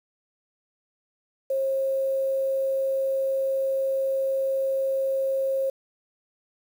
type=tone with quantisation; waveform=sine; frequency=537 Hz; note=C5; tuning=45 cents sharp; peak=-22 dBFS; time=1.5-5.7 s; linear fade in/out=5 ms; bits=8; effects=none